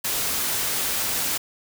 white noise, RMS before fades -25 dBFS, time 0.04-1.38 s, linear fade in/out 10 ms, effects none

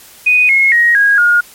sine tone with pitch steps, 2487 / 2165 / 1884.8 / 1640.8 / 1428.4 Hz, D#7 / C#7 / A#6 / G#6 / F6, -1 / -41 / +19 / -21 / +39 cents, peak -6 dBFS, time 0.26-1.41 s, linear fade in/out 10 ms, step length 230 ms, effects white hiss -39 dBFS RMS until 1.54 s + MP3 64 kbps

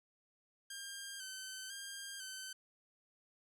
10% pulse tone with vibrato, 1568 Hz, G6, in tune, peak -36 dBFS, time 0.7-2.53 s, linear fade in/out 5 ms, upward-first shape square, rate 1 Hz, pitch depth 39 cents each way, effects none

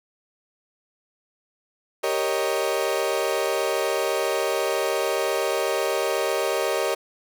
35% pulse chord, Eb dominant seventh, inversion first, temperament equal, 392 / 466.2 / 554.4 / 622.3 Hz, G4 / Bb4 / Db5 / Eb5, 0 / 0 / 0 / 0 cents, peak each -26 dBFS, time 2.03-6.95 s, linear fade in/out 10 ms, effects none

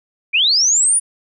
sine linear sweep, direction up, 2271 to 9810 Hz, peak -11 dBFS, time 0.33-1 s, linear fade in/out 20 ms, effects none

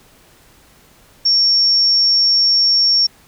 sine tone, 5490 Hz, F8, 31 cents flat, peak -10 dBFS, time 1.25-3.07 s, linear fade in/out 10 ms, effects pink hiss -49 dBFS RMS until 3.27 s

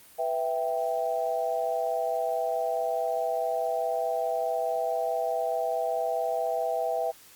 sine chord, E minor, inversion second, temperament equal, 493.9 / 659.3 / 784 Hz, B4 / E5 / G5, 0 / 0 / 0 cents, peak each -32 / -28 / -31 dBFS, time 0.18-7.12 s, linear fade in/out 20 ms, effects white hiss -53 dBFS RMS until 7.35 s + Opus 32 kbps

